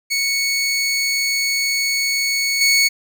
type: tone with level steps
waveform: 20% pulse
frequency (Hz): 2217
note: C#7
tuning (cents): 0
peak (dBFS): -12 / -7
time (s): 0.1-2.89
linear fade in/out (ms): 20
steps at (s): 2.61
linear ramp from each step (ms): 2
effects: none